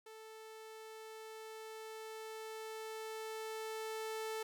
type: tone with level ramp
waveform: sawtooth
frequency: 440 Hz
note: A4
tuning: in tune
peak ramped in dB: -48 to -35 dBFS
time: 0.06-4.43 s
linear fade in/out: 5 ms
effects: none

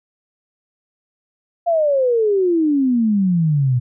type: exponential sweep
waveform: sine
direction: down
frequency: 700 to 120 Hz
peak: -13 dBFS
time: 1.66-3.8 s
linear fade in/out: 20 ms
effects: none

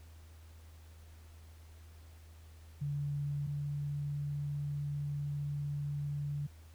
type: tone pair in turn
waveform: sine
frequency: 143.9 / 144.57 Hz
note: D3 / D3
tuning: -35 / -27 cents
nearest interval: unison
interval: 8 cents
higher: second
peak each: -33 / -34 dBFS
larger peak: first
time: 2.81-3.47 / 3.47-6.47 s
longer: second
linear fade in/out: 10 ms
effects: added 80 Hz sine -52 dBFS peak until 6.74 s + pink hiss -64 dBFS RMS until 6.74 s

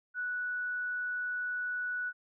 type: tone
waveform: sine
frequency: 1476 Hz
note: F#6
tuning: 5 cents flat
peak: -32 dBFS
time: 0.14-2.13 s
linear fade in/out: 50 ms
effects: none

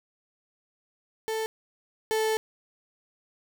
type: tone pair in turn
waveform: 35% pulse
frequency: 441.6 / 438.3 Hz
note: A4 / A4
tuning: +6 / -7 cents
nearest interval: unison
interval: 13 cents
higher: first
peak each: -26 / -22 dBFS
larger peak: second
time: 1.28-1.46 / 2.11-2.37 s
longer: second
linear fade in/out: 0 ms
effects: none

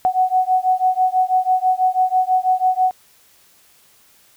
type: beating tone pair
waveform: sine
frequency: 740 / 746.1 Hz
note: F#5 / F#5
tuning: 0 / +14 cents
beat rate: 6.1 Hz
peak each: -17 / -17 dBFS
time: 0.05-2.91 s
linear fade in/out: 0 ms
effects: white hiss -53 dBFS RMS until 4.36 s

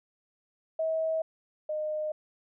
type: tone pair in turn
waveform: sine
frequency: 642 / 613.2 Hz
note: E5 / D#5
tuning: -46 / -25 cents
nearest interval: minor second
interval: 79 cents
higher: first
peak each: -26 / -29 dBFS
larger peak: first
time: 0.79-1.22 / 1.69-2.12 s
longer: neither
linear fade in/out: 5 ms
effects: none

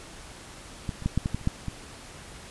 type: clicks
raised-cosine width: 5 ms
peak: -17 / -25 / -12 / -11 / -14 / -15 / -30 / -11 / -19 dBFS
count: 9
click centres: 0.892 / 1.023 / 1.06 / 1.176 / 1.259 / 1.346 / 1.413 / 1.474 / 1.683 s
effects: pink hiss -45 dBFS RMS until 2.5 s + resampled to 24000 Hz

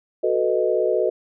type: chord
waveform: sine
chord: B dominant seventh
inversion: second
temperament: equal with one note detuned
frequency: 370 / 440 / 495.6 / 622.3 Hz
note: F#4 / A4 / B4 / D#5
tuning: 0 / 0 / +6 / 0 cents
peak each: -23 dBFS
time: 0.23-1.1 s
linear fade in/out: 10 ms
effects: none

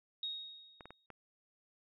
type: tone with exponential decay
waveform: sine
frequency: 3752 Hz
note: A#7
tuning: 11 cents sharp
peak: -35 dBFS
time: 0.23-1.06 s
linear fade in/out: 2 ms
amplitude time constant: 180 ms
type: clicks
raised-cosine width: 0.5 ms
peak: -34 dBFS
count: 4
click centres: 0.808 / 0.856 / 0.906 / 1.103 s
effects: none

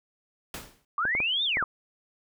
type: noise with exponential decay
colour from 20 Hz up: pink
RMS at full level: -34 dBFS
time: 0.54-0.85 s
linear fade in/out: 2 ms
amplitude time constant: 66 ms
type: linear two-way sweep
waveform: sine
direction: up then down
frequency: 1119 to 3711 to 1119 Hz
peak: -24 dBFS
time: 0.98-1.64 s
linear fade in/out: 2 ms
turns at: 1.44 s
type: clicks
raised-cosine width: 1 ms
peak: -20 dBFS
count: 5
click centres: 1.053 / 1.151 / 1.203 / 1.571 / 1.626 s
effects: none

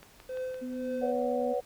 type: click train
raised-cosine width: 0.3 ms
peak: -33 dBFS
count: 4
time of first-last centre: 0.03-0.544 s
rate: 5.84 Hz
type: tone with tremolo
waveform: triangle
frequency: 513 Hz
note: C5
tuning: 34 cents flat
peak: -29 dBFS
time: 0.29-1.12 s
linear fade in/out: 5 ms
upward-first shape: triangle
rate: 1.9 Hz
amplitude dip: 85%
type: tone with pitch glide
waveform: sine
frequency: 251.4 to 246.5 Hz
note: B3 to B3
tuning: +31 to -3 cents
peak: -34 dBFS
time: 0.61-1.54 s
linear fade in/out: 20 ms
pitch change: -34 cents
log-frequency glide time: 0.8-0.99 s
type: chord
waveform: sine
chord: B suspended second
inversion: none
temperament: equal with one note detuned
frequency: 493.9 / 562.1 / 740 Hz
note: B4 / C#5 / F#5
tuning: 0 / +24 / 0 cents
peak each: -30 / -32 / -35 dBFS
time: 1.01-1.61 s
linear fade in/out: 20 ms
effects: pink hiss -57 dBFS RMS until 1.65 s

